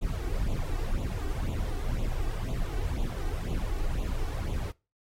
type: noise with flanger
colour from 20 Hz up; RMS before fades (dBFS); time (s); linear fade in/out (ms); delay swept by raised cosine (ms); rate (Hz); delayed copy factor
brown; -30; 0.01-4.72; 20; 0.28 to 2.68; 2; +0.8
effects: noise-tail reverb RT60 0.3 s tail -24 dB re dry + AAC 48 kbps